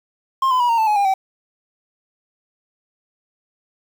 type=tone with pitch steps; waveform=triangle; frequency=1062 / 1014 / 968.2 / 924.5 / 882.8 / 842.9 / 804.8 / 768.5 Hz; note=C6 / B5 / B5 / A#5 / A5 / G#5 / G5 / G5; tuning=+25 / +45 / -35 / -15 / +5 / +25 / +45 / -35 cents; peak=-12 dBFS; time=0.42-1.14 s; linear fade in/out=5 ms; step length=90 ms; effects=7-bit